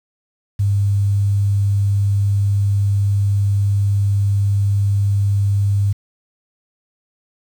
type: tone with quantisation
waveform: sine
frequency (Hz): 100.2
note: G2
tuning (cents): +38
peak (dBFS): -13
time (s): 0.59-5.93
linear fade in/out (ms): 10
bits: 7
effects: none